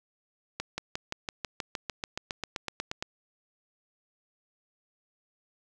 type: accelerating click train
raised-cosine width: 0.2 ms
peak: -15 dBFS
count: 18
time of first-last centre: 0.6-3.025 s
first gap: 180 ms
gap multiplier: 0.97
effects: none